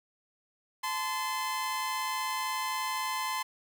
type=tone pair together; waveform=sawtooth; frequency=868.5 / 1032 Hz; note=A5 / C6; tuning=-23 / -24 cents; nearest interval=minor third; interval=299 cents; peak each=-33 / -28 dBFS; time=0.83-3.43 s; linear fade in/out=10 ms; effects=none